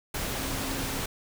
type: tone in noise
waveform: sine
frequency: 269.5 Hz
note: C#4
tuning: 49 cents flat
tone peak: -37 dBFS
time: 0.39-1.01 s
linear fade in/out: 5 ms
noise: pink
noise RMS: -32 dBFS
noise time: 0.14-1.06 s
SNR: -8 dB
effects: none